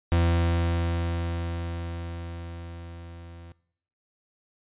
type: tone with level ramp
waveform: 40% pulse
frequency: 84.9 Hz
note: F2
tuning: 48 cents flat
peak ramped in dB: -18 to -42 dBFS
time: 0.12-3.52 s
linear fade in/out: 0 ms
effects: noise-tail reverb RT60 0.7 s tail -21 dB re dry + resampled to 8000 Hz